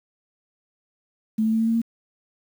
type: tone with pitch steps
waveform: sine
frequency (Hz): 218.8 / 221 / 223.1 / 225.3 / 227.6 / 229.8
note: A3 / A3 / A3 / A3 / A#3 / A#3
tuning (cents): -9 / +8 / +24 / +41 / -41 / -25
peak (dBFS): -18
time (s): 1.38-1.818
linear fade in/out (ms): 10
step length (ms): 73
effects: 8-bit